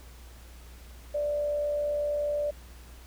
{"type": "tone with frequency modulation", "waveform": "sine", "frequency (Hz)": 587.3, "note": "D5", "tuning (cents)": 0, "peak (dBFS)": -26, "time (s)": [1.14, 2.51], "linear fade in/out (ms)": 10, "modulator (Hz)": 68.4, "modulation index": 0.21, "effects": ["added 60 Hz sine -46 dBFS peak until 3.06 s", "pink hiss -54 dBFS RMS until 3.06 s"]}